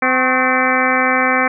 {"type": "harmonic tone with a mistuned harmonic", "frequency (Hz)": 256.6, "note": "C4", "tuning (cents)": -34, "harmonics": [1, 2, 3, 4, 5, 6, 7, 8, 9], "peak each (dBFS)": [-21, -21, -21, -21, -21, -21, -21, -21, -21], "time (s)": [0.02, 1.48], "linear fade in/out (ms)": 5, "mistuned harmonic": 4, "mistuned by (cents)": 85, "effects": []}